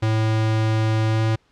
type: tone with pitch glide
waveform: square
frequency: 110 to 110.89 Hz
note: A2 to A2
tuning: 0 to +14 cents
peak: -18 dBFS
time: 0.02-1.36 s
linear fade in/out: 10 ms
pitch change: +14 cents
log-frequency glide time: 1.08-1.23 s
effects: pink hiss -62 dBFS RMS until 1.51 s + low-pass 5000 Hz 12 dB/octave